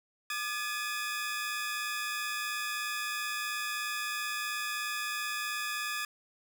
sawtooth tone cluster, 1206 / 1702 / 2515 Hz, D6 / G#6 / D#7, +46 / +42 / +18 cents, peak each -34 / -33 / -35 dBFS, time 0.3-6.05 s, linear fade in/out 2 ms, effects none

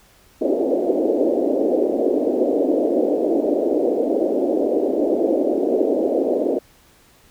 pink band-pass noise, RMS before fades -19 dBFS, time 0.41-6.59 s, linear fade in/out 10 ms, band 270 to 620 Hz, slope 48 dB/octave, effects pink hiss -53 dBFS RMS until 7.3 s

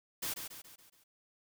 white noise with echo, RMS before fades -37 dBFS, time 0.22-0.34 s, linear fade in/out 10 ms, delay 140 ms, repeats 5, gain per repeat -6 dB, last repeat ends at 1.04 s, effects none

